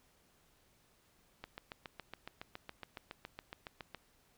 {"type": "click train", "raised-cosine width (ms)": 0.3, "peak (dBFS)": -28, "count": 19, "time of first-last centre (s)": [1.44, 3.947], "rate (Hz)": 7.18, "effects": ["pink hiss -70 dBFS RMS until 4.37 s"]}